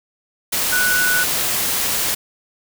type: tone in noise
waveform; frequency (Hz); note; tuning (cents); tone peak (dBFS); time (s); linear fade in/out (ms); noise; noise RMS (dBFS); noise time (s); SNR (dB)
sine; 1480; F#6; 0; -16; 0.72-1.24; 10; white; -20; 0.52-2.15; +1
effects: none